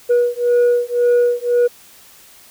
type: beating tone pair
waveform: sine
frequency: 482.6 / 484.5 Hz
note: B4 / B4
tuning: -40 / -33 cents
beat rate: 1.9 Hz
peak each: -13 dBFS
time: 0.09-1.68 s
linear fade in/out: 20 ms
effects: tanh soft clip ceiling -9 dBFS + white hiss -45 dBFS RMS until 2.5 s

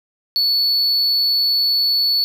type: tone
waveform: triangle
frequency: 4435 Hz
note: C#8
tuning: in tune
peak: -13 dBFS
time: 0.36-2.24 s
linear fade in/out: 0 ms
effects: none

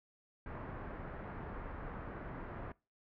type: low-pass noise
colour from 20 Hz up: pink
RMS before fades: -45 dBFS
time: 0.46-2.72 s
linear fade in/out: 2 ms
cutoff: 1700 Hz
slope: 24 dB/octave
effects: noise-tail reverb RT60 0.3 s tail -23 dB re dry

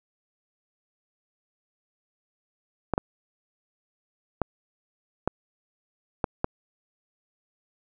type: clicks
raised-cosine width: 1 ms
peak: -9 dBFS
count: 6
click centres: 2.937 / 2.979 / 4.417 / 5.276 / 6.242 / 6.444 s
effects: none

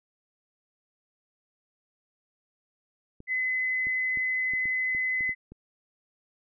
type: clicks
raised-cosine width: 3 ms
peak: -32 dBFS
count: 9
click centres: 3.204 / 3.87 / 4.173 / 4.536 / 4.656 / 4.949 / 5.208 / 5.293 / 5.52 s
type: tone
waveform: sine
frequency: 2028 Hz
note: B6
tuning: 45 cents sharp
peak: -25 dBFS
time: 3.27-5.35 s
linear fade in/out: 50 ms
effects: none

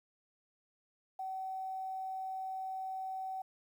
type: tone with quantisation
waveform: sine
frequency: 760 Hz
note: F#5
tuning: 46 cents sharp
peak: -37 dBFS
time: 1.19-3.42 s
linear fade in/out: 5 ms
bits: 11
effects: none

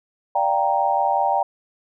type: chord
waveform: sine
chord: G minor seventh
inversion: second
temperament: equal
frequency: 587.3 / 698.5 / 784 / 932.3 Hz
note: D5 / F5 / G5 / Bb5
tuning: 0 / 0 / 0 / 0 cents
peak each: -25 / -25 / -20 / -22 dBFS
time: 0.35-1.43 s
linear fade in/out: 5 ms
effects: none

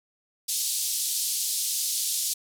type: band-pass noise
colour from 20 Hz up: white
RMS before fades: -28 dBFS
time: 0.48-2.34 s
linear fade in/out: 10 ms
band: 3800 to 12000 Hz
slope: 24 dB/octave
effects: none

